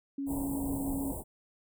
sine tone with pitch glide, 277.2 to 274.3 Hz, C#4 to C#4, 0 to -18 cents, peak -32 dBFS, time 0.18-1.12 s, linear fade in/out 5 ms, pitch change -18 cents, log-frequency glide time 0.53-0.94 s
pink band-stop noise, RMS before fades -38 dBFS, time 0.26-1.24 s, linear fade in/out 50 ms, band 980 to 7800 Hz, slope 96 dB/octave
effects none

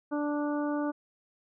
harmonic tone, 293.7 Hz, D4, in tune, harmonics 1 / 2 / 3 / 4 / 5, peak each -29 / -35 / -39 / -41 / -43 dBFS, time 0.11-0.92 s, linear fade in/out 20 ms, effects none

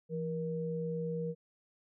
sine tone pair together, 167.4 / 473.5 Hz, E3 / A#4, +27 / +27 cents, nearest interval octave + tritone, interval 1800 cents, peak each -36 / -36 dBFS, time 0.09-1.35 s, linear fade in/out 50 ms, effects none

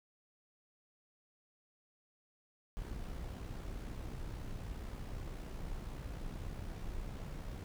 brown noise with amplitude modulation, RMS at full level -41 dBFS, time 2.77-7.64 s, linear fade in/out 0 ms, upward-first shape sine, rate 63.9 Hz, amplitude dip 45%, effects none

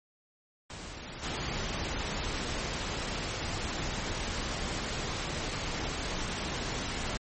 pink noise with level steps, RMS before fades -42 / -34 dBFS, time 0.7-7.17 s, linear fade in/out 0 ms, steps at 1.22 s, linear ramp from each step 20 ms, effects low-pass 11000 Hz 12 dB/octave + MP3 32 kbps

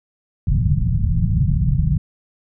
white low-pass noise, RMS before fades -17 dBFS, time 0.47-1.98 s, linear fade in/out 5 ms, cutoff 170 Hz, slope 48 dB/octave, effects none

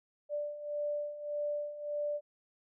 sine beating tone pair, 587.3 / 589 Hz, D5 / D5, 0 / +5 cents, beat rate 1.7 Hz, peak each -40 / -35 dBFS, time 0.29-2.21 s, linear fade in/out 50 ms, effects none

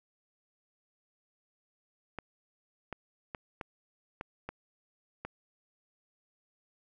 clicks, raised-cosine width 0.5 ms, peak -23 dBFS, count 7, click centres 2.187 / 2.927 / 3.348 / 3.612 / 4.211 / 4.49 / 5.25 s, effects none

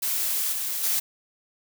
blue noise with level steps, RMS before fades -26 / -29 / -24 dBFS, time 0.02-1 s, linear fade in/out 10 ms, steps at 0.52 / 0.83 s, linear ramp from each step 10 ms, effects none

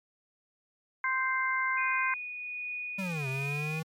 harmonic tone, 522 Hz, C5, 4 cents flat, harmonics 2 / 3 / 4, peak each -31 / -31 / -31 dBFS, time 1.04-2.14 s, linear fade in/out 2 ms
sine tone with tremolo, 2468 Hz, D#7, 15 cents flat, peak -33 dBFS, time 1.77-3.8 s, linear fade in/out 10 ms, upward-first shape triangle, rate 1.3 Hz, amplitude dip 35%
square linear two-way sweep, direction down then up, 199.5 to 130.81 to 161.2 Hz, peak -33 dBFS, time 2.98-3.83 s, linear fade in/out 10 ms, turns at 3.28 s
effects MP3 64 kbps

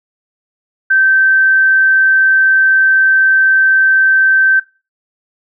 sine tone, 1552 Hz, G6, 18 cents flat, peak -7 dBFS, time 0.9-4.6 s, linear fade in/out 10 ms, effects noise-tail reverb RT60 0.3 s tail -19 dB re dry

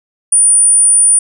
sine tone, 9397 Hz, D9, in tune, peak -5 dBFS, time 0.32-1.19 s, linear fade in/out 5 ms, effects none

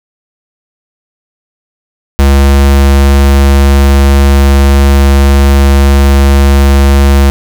square tone, 69.3 Hz, C#2, in tune, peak -3 dBFS, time 2.19-7.3 s, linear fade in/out 0 ms, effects none

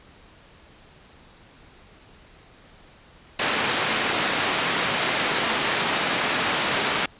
white band-pass noise, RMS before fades -24 dBFS, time 3.39-7.06 s, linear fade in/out 5 ms, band 150 to 3000 Hz, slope 12 dB/octave, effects pink hiss -51 dBFS RMS until 7.19 s + resampled to 8000 Hz

